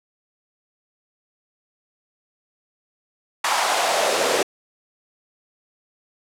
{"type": "noise with high-pass filter sweep", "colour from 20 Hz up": "pink", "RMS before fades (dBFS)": -20, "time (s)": [3.44, 4.43], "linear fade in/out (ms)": 5, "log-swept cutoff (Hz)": [970, 430], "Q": 2.8, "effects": ["low-pass 9000 Hz 12 dB/octave"]}